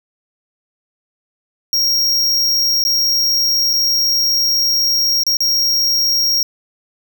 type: tone with dropouts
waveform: square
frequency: 5588 Hz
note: F8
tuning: in tune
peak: -13 dBFS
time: 1.73-6.43 s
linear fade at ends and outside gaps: 1 ms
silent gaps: 2.84-2.85 / 3.732-3.736 / 5.235-5.266 / 5.37-5.405 s
effects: none